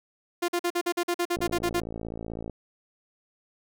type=tone bursts; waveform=sawtooth; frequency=349.2 Hz; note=F4; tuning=in tune; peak=-20 dBFS; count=13; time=0.42-1.804 s; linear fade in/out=10 ms; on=64 ms; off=46 ms
type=click train; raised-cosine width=2 ms; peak=-22 dBFS; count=64; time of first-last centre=1.37-2.497 s; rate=55.9 Hz
effects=none